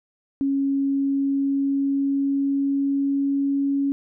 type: tone with pitch glide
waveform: sine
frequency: 275.5 to 278.4 Hz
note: C#4 to C#4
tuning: -11 to +8 cents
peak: -19 dBFS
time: 0.41-3.92 s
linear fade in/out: 0 ms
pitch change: +19 cents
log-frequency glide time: 0.72-3.64 s
effects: none